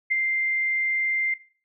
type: tone with ADSR envelope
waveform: sine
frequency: 2093 Hz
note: C7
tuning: in tune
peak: -18 dBFS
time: 0.1-1.34 s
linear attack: 19 ms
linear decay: 10 ms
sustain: -3 dB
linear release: 4 ms
effects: noise-tail reverb RT60 0.4 s tail -18 dB re dry